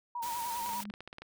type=tone with vibrato; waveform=sine; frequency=945 Hz; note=A#5; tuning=23 cents sharp; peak=-34 dBFS; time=0.15-0.81 s; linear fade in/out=5 ms; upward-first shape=sine; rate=10 Hz; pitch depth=55 cents each way
type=noise; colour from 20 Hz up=white; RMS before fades=-42 dBFS; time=0.22-0.84 s; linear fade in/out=10 ms
type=tone with exponential growth; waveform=sine; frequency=206.1 Hz; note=G#3; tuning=13 cents flat; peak=-37 dBFS; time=0.4-0.91 s; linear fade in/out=2 ms; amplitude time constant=110 ms
type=clicks; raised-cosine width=0.3 ms; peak=-29 dBFS; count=12; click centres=0.661 / 0.692 / 0.735 / 0.803 / 0.854 / 0.901 / 0.939 / 1.006 / 1.076 / 1.129 / 1.184 / 1.22 s
effects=none